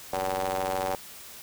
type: ring-modulated tone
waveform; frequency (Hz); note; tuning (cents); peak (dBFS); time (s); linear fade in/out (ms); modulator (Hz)
sawtooth; 93.6; F#2; +20; -20; 0.13-0.95; 0; 665
effects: white hiss -45 dBFS RMS until 1.42 s